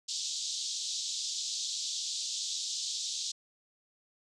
pink band-pass noise, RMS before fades -36 dBFS, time 0.08-3.32 s, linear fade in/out 10 ms, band 3500 to 7500 Hz, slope 48 dB/octave, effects none

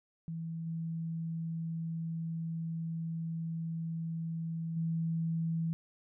sine tone with level steps, 164.1 Hz, E3, 8 cents flat, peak -36 / -34 / -30 dBFS, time 0.28-5.73 s, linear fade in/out 0 ms, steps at 0.66 / 4.76 s, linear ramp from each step 10 ms, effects none

